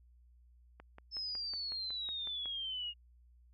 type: click train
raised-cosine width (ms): 0.5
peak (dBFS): -36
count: 10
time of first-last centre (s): 0.8-2.457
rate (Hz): 5.43
type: exponential sweep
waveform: sine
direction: down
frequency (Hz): 5274 to 2836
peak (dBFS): -37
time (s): 1.11-2.94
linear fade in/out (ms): 50
effects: added 60 Hz sine -60 dBFS peak until 3.53 s